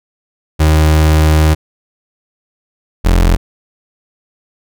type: tone pair in turn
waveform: 35% pulse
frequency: 77.78 / 43.46 Hz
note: D#2 / F1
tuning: 0 / -8 cents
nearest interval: minor seventh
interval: 1008 cents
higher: first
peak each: -5 dBFS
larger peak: neither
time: 0.59-1.55 / 3.04-3.37 s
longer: first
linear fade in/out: 20 ms
effects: none